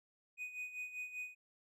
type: tone with tremolo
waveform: triangle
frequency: 2489 Hz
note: D#7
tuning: in tune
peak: -38 dBFS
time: 0.37-1.35 s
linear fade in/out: 50 ms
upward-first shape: sine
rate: 5.1 Hz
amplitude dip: 70%
effects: none